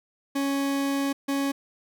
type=tone bursts at uneven times; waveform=40% pulse; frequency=277.2 Hz; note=C#4; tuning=in tune; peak=-23 dBFS; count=2; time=0.35-1.13 / 1.28-1.52 s; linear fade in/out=10 ms; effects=none